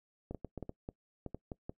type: clicks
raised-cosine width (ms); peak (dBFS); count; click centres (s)
2; -27; 11; 0.31 / 0.347 / 0.447 / 0.577 / 0.627 / 0.694 / 0.889 / 1.263 / 1.346 / 1.518 / 1.695
effects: noise-tail reverb RT60 0.1 s tail -22 dB re dry